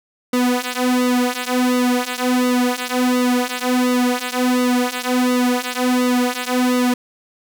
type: tone with flanger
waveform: sawtooth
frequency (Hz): 249.2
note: B3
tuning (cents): +16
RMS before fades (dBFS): -18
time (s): 0.33-6.94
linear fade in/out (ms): 5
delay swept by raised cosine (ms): 1.2 to 4.2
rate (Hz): 1.4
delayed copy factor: -0.9
effects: none